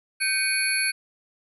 sine tone cluster, 1547 / 2246 / 2459 / 4401 / 11120 Hz, G6 / C#7 / D#7 / C#8 / F9, -23 / +22 / -21 / -13 / -9 cents, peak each -28 dBFS, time 0.2-0.92 s, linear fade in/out 20 ms, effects none

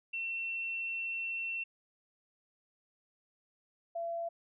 sine tone pair in turn, 2704 / 676 Hz, E7 / E5, +43 / +43 cents, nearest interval 2 octaves, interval 2400 cents, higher first, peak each -34 / -34 dBFS, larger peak neither, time 0.13-1.64 / 3.95-4.29 s, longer first, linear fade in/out 10 ms, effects none

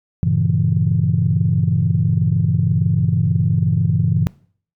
sine chord, G diminished seventh, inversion none, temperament equal, 98 / 116.54 / 138.59 / 164.81 Hz, G2 / Bb2 / Db3 / Fb3, 0 / 0 / 0 / 0 cents, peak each -19 / -20 / -19 / -18 dBFS, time 0.23-4.27 s, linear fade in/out 0 ms, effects noise-tail reverb RT60 0.5 s tail -22 dB re dry + tanh soft clip ceiling -4 dBFS

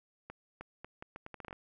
accelerating click train, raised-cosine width 0.5 ms, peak -29 dBFS, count 12, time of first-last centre 0.3-1.529 s, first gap 310 ms, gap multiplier 0.76, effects none

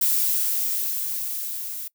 violet noise with level ramp, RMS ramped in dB -20 to -33 dBFS, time 0.01-1.88 s, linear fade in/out 5 ms, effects noise-tail reverb RT60 0.1 s tail -23 dB re dry

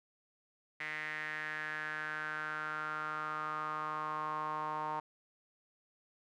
sawtooth tone with band-pass filter sweep, 153.8 Hz, D#3, 20 cents flat, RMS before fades -39 dBFS, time 0.8-5 s, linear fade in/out 5 ms, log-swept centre 2000 to 960 Hz, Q 6.3, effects none

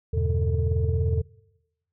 sine tone cluster, 81.9 / 98.9 / 122.7 / 144.8 / 446.2 Hz, E2 / G2 / B2 / D3 / A4, -11 / +16 / -11 / -24 / +24 cents, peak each -23 / -27 / -28 / -32 / -30 dBFS, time 0.13-1.22 s, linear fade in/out 10 ms, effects noise-tail reverb RT60 1.0 s tail -24 dB re dry + tanh soft clip ceiling -13 dBFS

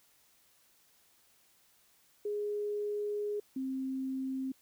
sine tone pair in turn, 415 / 264.1 Hz, G#4 / C4, -1 / +16 cents, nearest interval minor sixth, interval 783 cents, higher first, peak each -32 / -33 dBFS, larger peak first, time 2.25-3.4 / 3.56-4.52 s, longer first, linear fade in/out 5 ms, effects white hiss -67 dBFS RMS until 4.61 s

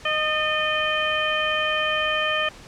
harmonic tone with a mistuned harmonic, 617 Hz, D#5, 15 cents flat, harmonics 1 / 2 / 3 / 4 / 5, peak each -27 / -27 / -27 / -27 / -27 dBFS, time 0.05-2.49 s, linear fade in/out 5 ms, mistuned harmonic 3, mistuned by -41 cents, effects pink hiss -44 dBFS RMS until 2.67 s + low-pass 7000 Hz 12 dB/octave

